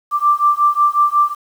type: beating tone pair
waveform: sine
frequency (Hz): 1174.7 / 1180.2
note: D6 / D6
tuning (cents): 0 / +8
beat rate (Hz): 5.5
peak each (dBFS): -14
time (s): 0.11-1.35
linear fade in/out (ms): 50
effects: 7-bit